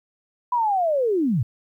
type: linear sweep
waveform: sine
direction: down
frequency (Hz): 1002 to 100.4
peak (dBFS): -18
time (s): 0.52-1.43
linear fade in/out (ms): 5
effects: 10-bit